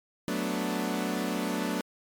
sawtooth chord, B minor seventh, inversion second, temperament equal, 185 / 220 / 246.9 / 293.7 Hz, F#3 / A3 / B3 / D4, 0 / 0 / 0 / 0 cents, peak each -30 dBFS, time 0.28-1.81 s, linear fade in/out 0 ms, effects MP3 96 kbps

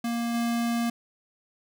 square tone with level steps, 234.4 Hz, A#3, 10 cents sharp, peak -27 / -25 dBFS, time 0.04-0.9 s, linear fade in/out 5 ms, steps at 0.34 s, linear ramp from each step 5 ms, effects none

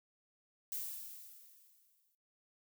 violet noise with exponential decay, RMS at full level -39 dBFS, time 0.72-2.15 s, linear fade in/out 1 ms, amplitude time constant 310 ms, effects noise-tail reverb RT60 0.5 s tail -25 dB re dry

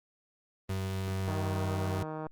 35% pulse tone, 95.4 Hz, G2, 47 cents flat, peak -29 dBFS, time 0.69-2.03 s, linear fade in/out 5 ms
click train, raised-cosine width 1 ms, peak -25 dBFS, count 155, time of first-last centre 1.28-2.267 s, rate 156 Hz
effects Opus 24 kbps

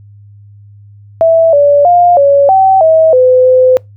sine tone with pitch steps, 657 / 575 / 704 / 562 / 767 / 642 / 508 / 511 Hz, E5 / D5 / F5 / C#5 / G5 / E5 / B4 / C5, -6 / -37 / +14 / +24 / -38 / -46 / +49 / -41 cents, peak -3 dBFS, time 1.21-3.77 s, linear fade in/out 0 ms, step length 320 ms, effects noise-tail reverb RT60 0.2 s tail -26 dB re dry + added 102 Hz sine -34 dBFS peak until 3.96 s

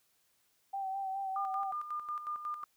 sine tone with vibrato, 775 Hz, G5, 20 cents flat, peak -34 dBFS, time 0.73-1.72 s, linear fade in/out 10 ms, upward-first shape sine, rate 4.8 Hz, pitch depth 32 cents each way
sine tone with tremolo, 1206 Hz, D6, 46 cents sharp, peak -34 dBFS, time 1.36-2.64 s, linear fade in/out 2 ms, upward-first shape square, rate 5.5 Hz, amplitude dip 60%
effects white hiss -73 dBFS RMS until 2.76 s

